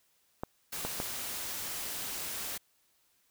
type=clicks; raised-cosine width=1 ms; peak=-20 dBFS; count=3; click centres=0.435 / 0.85 / 1.001 s
type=noise; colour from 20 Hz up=white; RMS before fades=-38 dBFS; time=0.72-2.58 s; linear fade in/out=10 ms
effects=white hiss -71 dBFS RMS until 3.3 s